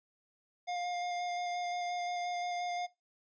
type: tone with vibrato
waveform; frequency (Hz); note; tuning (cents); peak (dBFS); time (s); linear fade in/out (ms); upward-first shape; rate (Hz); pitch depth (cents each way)
square; 708; F5; +23; -35; 0.67-2.87; 20; square; 5.7; 9
effects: noise-tail reverb RT60 0.2 s tail -19 dB re dry + resampled to 16000 Hz